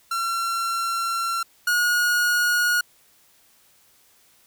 45% pulse tone pair in turn, 1361 / 1443.2 Hz, F6 / F#6, -45 / -44 cents, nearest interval minor second, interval 101 cents, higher second, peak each -23 / -18 dBFS, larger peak second, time 0.11-1.43 / 1.67-2.81 s, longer first, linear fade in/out 5 ms, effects white hiss -58 dBFS RMS until 4.46 s

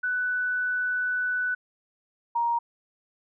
sine tone pair in turn, 1491 / 939.3 Hz, F#6 / A#5, +13 / +13 cents, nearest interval minor sixth, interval 800 cents, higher first, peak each -24 / -22 dBFS, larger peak second, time 0.03-1.55 / 2.35-2.59 s, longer first, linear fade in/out 10 ms, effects none

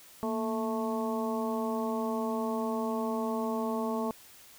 harmonic tone with a mistuned harmonic, 220 Hz, A3, in tune, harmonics 1 / 2 / 3 / 4 / 5, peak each -32 / -35 / -37 / -38 / -39 dBFS, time 0.23-4.11 s, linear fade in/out 0 ms, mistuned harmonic 1, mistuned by +86 cents, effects white hiss -54 dBFS RMS until 4.58 s

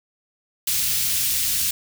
white band-stop noise, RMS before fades -22 dBFS, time 0.67-1.71 s, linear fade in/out 5 ms, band 140 to 2800 Hz, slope 12 dB/octave, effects none

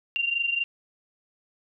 sine tone pair together, 2770 / 2794 Hz, F7 / F7, -15 / 0 cents, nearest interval unison, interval 15 cents, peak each -25 / -29 dBFS, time 0.16-0.64 s, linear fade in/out 0 ms, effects none

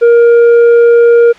sine tone with tanh clipping, 470.3 Hz, A#4, 15 cents sharp, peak -3 dBFS, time 0.01-1.33 s, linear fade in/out 20 ms, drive 5 dB, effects white hiss -36 dBFS RMS until 1.38 s + low-pass 3000 Hz 12 dB/octave

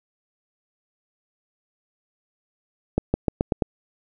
accelerating click train, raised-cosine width 2 ms, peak -6 dBFS, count 6, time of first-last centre 2.98-3.622 s, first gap 160 ms, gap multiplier 0.89, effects none

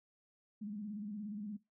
sine tone with vibrato, 208.4 Hz, G#3, 6 cents sharp, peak -40 dBFS, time 0.61-1.57 s, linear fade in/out 10 ms, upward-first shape square, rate 17 Hz, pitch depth 64 cents each way, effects noise-tail reverb RT60 0.2 s tail -18 dB re dry

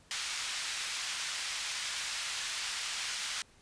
white band-pass noise, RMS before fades -37 dBFS, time 0.11-3.42 s, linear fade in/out 0 ms, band 1400 to 5600 Hz, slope 12 dB/octave, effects pink hiss -62 dBFS RMS until 3.61 s + resampled to 22050 Hz

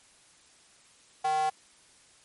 square tone with high-pass filter, 154.5 Hz, D#3, 12 cents flat, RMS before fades -27 dBFS, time 1.24-1.5 s, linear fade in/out 10 ms, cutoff 740 Hz, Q 7.5, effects white hiss -59 dBFS RMS until 2.24 s + MP3 48 kbps

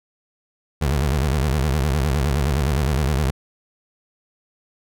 25% pulse tone with vibrato, 70.9 Hz, C#2, 40 cents sharp, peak -14 dBFS, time 0.81-3.31 s, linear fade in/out 10 ms, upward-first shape sine, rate 9.7 Hz, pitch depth 200 cents each way, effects none

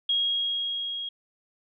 sine tone with level ramp, 3281 Hz, G#7, 22 cents flat, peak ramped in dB -21 to -31 dBFS, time 0.09-1.09 s, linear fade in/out 5 ms, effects none

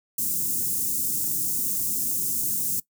white band-stop noise, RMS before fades -26 dBFS, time 0.18-2.8 s, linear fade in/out 5 ms, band 310 to 7000 Hz, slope 24 dB/octave, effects noise-tail reverb RT60 0.1 s tail -20 dB re dry + high-pass 100 Hz 12 dB/octave

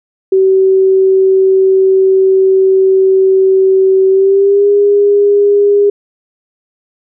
sine tone with pitch glide, 381.6 to 406.6 Hz, G4 to G#4, -47 to -37 cents, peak -5 dBFS, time 0.32-5.9 s, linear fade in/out 5 ms, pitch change +110 cents, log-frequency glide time 4.09-4.68 s, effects none

